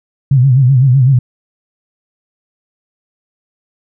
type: tone with vibrato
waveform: sine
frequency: 130.81 Hz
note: C3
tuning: in tune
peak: -5 dBFS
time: 0.31-1.19 s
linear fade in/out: 5 ms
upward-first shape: sine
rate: 7.9 Hz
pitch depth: 120 cents each way
effects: none